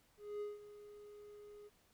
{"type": "tone with ADSR envelope", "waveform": "triangle", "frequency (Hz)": 415.1, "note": "G#4", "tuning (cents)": -1, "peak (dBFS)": -37, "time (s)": [0.17, 1.7], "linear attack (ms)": 240, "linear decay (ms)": 170, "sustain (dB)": -14, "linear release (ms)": 32, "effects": ["pink hiss -72 dBFS RMS until 1.93 s"]}